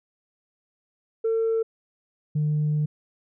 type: tone pair in turn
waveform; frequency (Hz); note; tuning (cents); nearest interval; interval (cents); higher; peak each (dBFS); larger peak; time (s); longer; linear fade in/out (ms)
sine; 449.8 / 150.71; A4 / D3; +38 / +45; octave + perfect fifth; 1893; first; -19; neither; 1.24-1.63 / 2.35-2.86; second; 10
effects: tanh soft clip ceiling -18 dBFS